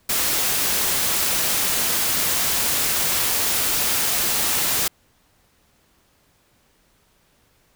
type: noise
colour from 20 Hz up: white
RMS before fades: -21 dBFS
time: 0.09-4.88 s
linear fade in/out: 5 ms
effects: pink hiss -61 dBFS RMS until 7.75 s